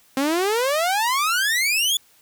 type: exponential sweep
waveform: sawtooth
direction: up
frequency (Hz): 261.6 to 3488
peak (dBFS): -15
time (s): 0.17-1.97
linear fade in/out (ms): 2
effects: white hiss -56 dBFS RMS until 2.21 s